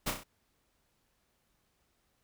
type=noise with echo; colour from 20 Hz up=pink; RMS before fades=-32 dBFS; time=0.06-0.11 s; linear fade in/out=10 ms; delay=32 ms; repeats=4; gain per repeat=-5 dB; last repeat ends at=0.238 s; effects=pink hiss -75 dBFS RMS until 2.23 s